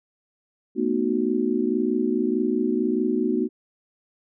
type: chord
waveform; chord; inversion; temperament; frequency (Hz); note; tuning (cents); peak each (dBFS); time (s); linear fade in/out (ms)
sine; B dominant seventh; third; just; 222.2 / 246.9 / 308.7 / 370.4; A3 / B3 / D#4 / F#4; +17 / 0 / -14 / +2; -27 / -25 / -26 / -25; 0.75-3.49; 50
effects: none